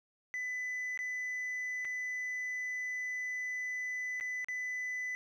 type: tone with dropouts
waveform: sine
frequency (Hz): 2000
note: B6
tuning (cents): +21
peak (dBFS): -32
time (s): 0.34-5.15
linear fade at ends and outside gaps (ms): 0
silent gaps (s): 0.975-0.99 / 1.848-1.852 / 4.2-4.209 / 4.445-4.485
effects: tanh soft clip ceiling -34 dBFS + 11-bit